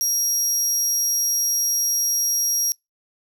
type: tone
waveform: 30% pulse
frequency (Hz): 5650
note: F8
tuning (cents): +19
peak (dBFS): -15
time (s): 0.01-2.72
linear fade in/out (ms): 0
effects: noise-tail reverb RT60 0.2 s tail -26 dB re dry